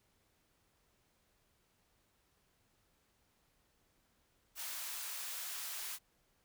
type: high-pass noise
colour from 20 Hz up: white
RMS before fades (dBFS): -43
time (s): 4.55-5.99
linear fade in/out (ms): 50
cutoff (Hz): 870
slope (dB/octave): 12
effects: pink hiss -75 dBFS RMS until 6.44 s